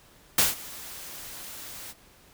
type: noise with ADSR envelope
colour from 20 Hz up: white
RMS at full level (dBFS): -19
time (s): 0.38-1.94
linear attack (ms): 5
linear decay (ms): 160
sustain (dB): -22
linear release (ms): 39
effects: pink hiss -56 dBFS RMS until 2.33 s